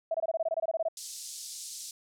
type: tone bursts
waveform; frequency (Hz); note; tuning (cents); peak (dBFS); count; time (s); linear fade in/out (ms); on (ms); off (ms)
sine; 654; E5; -14; -26; 14; 0.11-0.885; 5; 34; 23
type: band-pass noise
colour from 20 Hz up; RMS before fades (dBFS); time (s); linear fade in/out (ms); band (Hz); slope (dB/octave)
pink; -42; 0.97-1.91; 2; 4700 to 10000; 24
effects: none